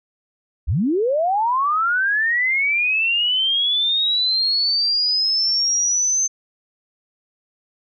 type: linear sweep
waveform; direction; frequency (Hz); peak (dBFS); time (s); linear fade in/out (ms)
sine; up; 49 to 6272; -16; 0.67-6.28; 20
effects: none